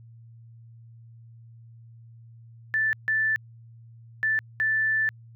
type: tone bursts at uneven times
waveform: sine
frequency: 1760 Hz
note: A6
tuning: in tune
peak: -21 dBFS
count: 4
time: 2.74-2.93 / 3.08-3.36 / 4.23-4.39 / 4.6-5.09 s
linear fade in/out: 0 ms
effects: added 115 Hz sine -46 dBFS peak until 5.35 s